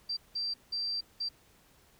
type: tone bursts at uneven times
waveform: sine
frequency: 4699 Hz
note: D8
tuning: in tune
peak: -31 dBFS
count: 4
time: 0.09-0.17 / 0.35-0.54 / 0.72-1.01 / 1.2-1.29 s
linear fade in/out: 10 ms
effects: pink hiss -63 dBFS RMS until 1.99 s